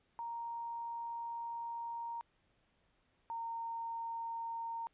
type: tone pair in turn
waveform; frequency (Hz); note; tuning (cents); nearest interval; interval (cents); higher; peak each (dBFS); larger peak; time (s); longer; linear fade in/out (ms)
sine; 932.3 / 920; A#5 / A#5; 0 / -23; unison; 23; first; -39 / -38; second; 0.19-2.21 / 3.3-4.87; first; 0
effects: pink hiss -75 dBFS RMS until 4.93 s + resampled to 8000 Hz